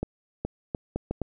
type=accelerating click train; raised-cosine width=2 ms; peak=-15 dBFS; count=6; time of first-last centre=0.03-1.217 s; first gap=420 ms; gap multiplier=0.71; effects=none